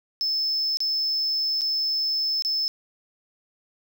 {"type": "tone with dropouts", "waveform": "triangle", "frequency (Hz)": 5250, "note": "E8", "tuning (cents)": -8, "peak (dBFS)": -21, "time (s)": [0.21, 2.68], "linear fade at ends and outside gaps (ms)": 0, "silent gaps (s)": [[0.771, 0.804], [1.61, 1.617], [2.422, 2.449]], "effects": []}